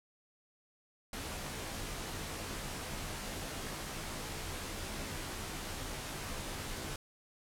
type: noise with comb filter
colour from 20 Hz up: pink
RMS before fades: -41 dBFS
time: 1.13-6.96 s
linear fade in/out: 2 ms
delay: 17 ms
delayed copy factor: -0.65
effects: low-pass 12000 Hz 12 dB/octave